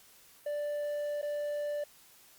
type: tone with dropouts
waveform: triangle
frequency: 587.3 Hz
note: D5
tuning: in tune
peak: -30 dBFS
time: 0.46-1.84 s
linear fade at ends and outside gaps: 5 ms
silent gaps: 1.216-1.227 s
effects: white hiss -59 dBFS RMS until 2.38 s + Opus 48 kbps